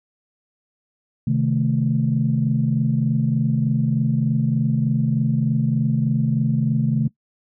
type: chord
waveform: sine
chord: A diminished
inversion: first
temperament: equal with one note detuned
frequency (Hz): 130.81 / 154.13 / 220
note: C3 / Eb3 / A3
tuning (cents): 0 / -16 / 0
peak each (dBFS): -20 / -21 / -21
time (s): 1.27-7.08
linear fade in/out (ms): 5
effects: noise-tail reverb RT60 0.1 s tail -20 dB re dry + tanh soft clip ceiling -7 dBFS